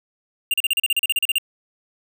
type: tone bursts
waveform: square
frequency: 2794 Hz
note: F7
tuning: in tune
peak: -17 dBFS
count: 14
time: 0.51-1.383 s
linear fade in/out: 2 ms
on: 28 ms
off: 37 ms
effects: none